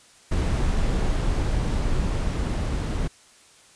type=noise with level ramp; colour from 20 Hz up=brown; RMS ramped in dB=-22 to -25 dBFS; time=0.31-3.08 s; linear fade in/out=10 ms; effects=white hiss -53 dBFS RMS until 3.75 s + resampled to 22050 Hz